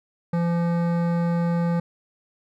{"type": "tone with hard clipping", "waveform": "sine", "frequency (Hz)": 170.8, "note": "F3", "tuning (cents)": -38, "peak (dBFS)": -22, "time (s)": [0.33, 1.8], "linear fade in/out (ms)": 5, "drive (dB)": 15, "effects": []}